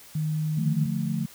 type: tone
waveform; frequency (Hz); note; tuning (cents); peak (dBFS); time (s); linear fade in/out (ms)
sine; 154.9; D#3; -7; -24; 0.15-0.86; 5
type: chord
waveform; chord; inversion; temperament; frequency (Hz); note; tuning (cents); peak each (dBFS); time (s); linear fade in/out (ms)
sine; D minor; none; equal; 146.83 / 174.61 / 220; D3 / F3 / A3; 0 / 0 / 0; -29; 0.57-1.26; 10
effects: white hiss -49 dBFS RMS until 1.34 s